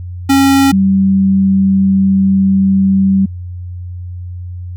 square / sine tone pair in turn, 273.2 / 193.18 Hz, C#4 / G3, -25 / -25 cents, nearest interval tritone, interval 600 cents, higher first, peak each -7 dBFS, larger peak neither, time 0.29-0.72 / 0.72-3.26 s, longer second, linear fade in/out 10 ms, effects added 89 Hz sine -22 dBFS peak until 4.76 s

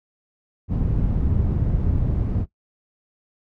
white low-pass noise, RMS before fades -21 dBFS, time 0.68-2.46 s, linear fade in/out 50 ms, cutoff 110 Hz, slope 12 dB/octave, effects noise-tail reverb RT60 0.1 s tail -17 dB re dry

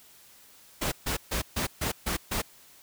pink noise bursts, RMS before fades -29 dBFS, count 7, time 0.81-2.42 s, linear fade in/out 10 ms, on 110 ms, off 140 ms, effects white hiss -55 dBFS RMS until 2.82 s

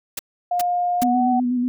white noise bursts, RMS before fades -27 dBFS, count 3, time 0.17-1.036 s, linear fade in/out 5 ms, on 22 ms, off 400 ms
sine tone with pitch glide, 710 to 752.2 Hz, F5 to F#5, +28 to +28 cents, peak -18 dBFS, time 0.51-1.4 s, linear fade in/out 5 ms, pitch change +100 cents, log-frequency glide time 0.97-1.22 s
sine tone with vibrato, 247.3 Hz, B3, 3 cents sharp, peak -18 dBFS, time 1.02-1.68 s, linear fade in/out 0 ms, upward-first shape square, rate 8.2 Hz, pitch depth 24 cents each way
effects none

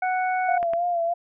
harmonic tone, 740 Hz, F#5, in tune, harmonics 1 / 2 / 3, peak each -22 / -30 / -33 dBFS, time 0.02-0.58 s, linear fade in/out 5 ms
sine tone with vibrato, 689 Hz, F5, 24 cents flat, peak -21 dBFS, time 0.48-1.14 s, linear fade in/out 10 ms, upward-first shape sine, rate 3.2 Hz, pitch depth 48 cents each way
clicks, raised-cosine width 0.5 ms, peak -19 dBFS, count 2, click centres 0.629 / 0.735 s
effects none

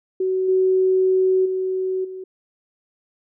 sine tone with level steps, 375 Hz, F#4, 23 cents sharp, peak -18 / -14 / -20 / -30 dBFS, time 0.2-2.24 s, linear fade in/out 5 ms, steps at 0.48 / 1.45 / 2.04 s, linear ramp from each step 10 ms, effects none

